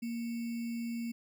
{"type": "tone with sample-and-hold", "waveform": "sine", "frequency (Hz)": 233.1, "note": "A#3", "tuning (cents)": 0, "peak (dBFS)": -34, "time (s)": [0.02, 1.12], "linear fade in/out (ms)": 10, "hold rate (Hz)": 2450, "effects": []}